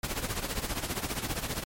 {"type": "noise with tremolo", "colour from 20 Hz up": "pink", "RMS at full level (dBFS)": -30, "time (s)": [0.03, 1.64], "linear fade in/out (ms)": 5, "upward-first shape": "triangle", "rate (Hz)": 15, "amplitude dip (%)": 80, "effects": ["MP3 64 kbps"]}